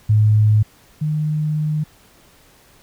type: tone pair in turn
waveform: sine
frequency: 106.9 / 152.8 Hz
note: A2 / D#3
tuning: -49 / -31 cents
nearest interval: tritone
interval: 618 cents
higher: second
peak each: -10 / -17 dBFS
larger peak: first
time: 0.09-0.63 / 1.01-1.84 s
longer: second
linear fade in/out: 10 ms
effects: pink hiss -51 dBFS RMS until 2.82 s